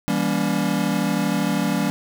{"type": "chord", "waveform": "square", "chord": "E diminished seventh", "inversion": "none", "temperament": "just", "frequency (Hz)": [164.81, 197.78, 237.3, 284.8], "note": ["E3", "G3", "Bb3", "Db4"], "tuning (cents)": [0, 16, 31, 47], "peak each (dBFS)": [-27, -24, -27, -26], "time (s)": [0.08, 1.9], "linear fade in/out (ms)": 0, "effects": []}